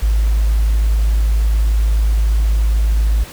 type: tone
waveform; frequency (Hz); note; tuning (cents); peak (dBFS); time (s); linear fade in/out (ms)
sine; 53.4; G#1; +49; -10; 0.02-3.24; 10
effects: tanh soft clip ceiling -6 dBFS + pink hiss -35 dBFS RMS until 3.32 s

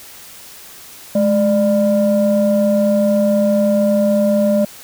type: tone pair together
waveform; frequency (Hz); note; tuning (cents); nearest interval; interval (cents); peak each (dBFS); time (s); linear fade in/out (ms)
sine; 210.5 / 595.4; G#3 / D5; +24 / +24; octave + tritone; 1800; -13; 1.15-4.65; 5
effects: tanh soft clip ceiling -6 dBFS + white hiss -38 dBFS RMS until 4.83 s

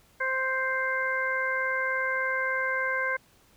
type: harmonic tone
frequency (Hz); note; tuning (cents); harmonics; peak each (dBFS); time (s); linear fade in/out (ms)
523.3; C5; 0; 1 / 2 / 3 / 4; -33 / -33 / -28 / -32; 0.2-3.17; 10
effects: pink hiss -61 dBFS RMS until 3.56 s

